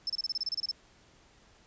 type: tone bursts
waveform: sine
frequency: 5274 Hz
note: E8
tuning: in tune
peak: -29 dBFS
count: 12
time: 0.07-0.713 s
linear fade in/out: 2 ms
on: 27 ms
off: 29 ms
effects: pink hiss -61 dBFS RMS until 1.66 s + resampled to 16000 Hz